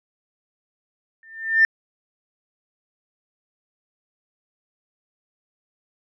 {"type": "tone with exponential growth", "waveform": "sine", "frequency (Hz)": 1797, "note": "A6", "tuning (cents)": 36, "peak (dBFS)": -8, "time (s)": [1.23, 1.65], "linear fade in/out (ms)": 1, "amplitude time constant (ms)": 91, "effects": ["tanh soft clip ceiling -6 dBFS"]}